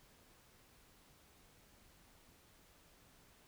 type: silence
effects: pink hiss -66 dBFS RMS until 3.47 s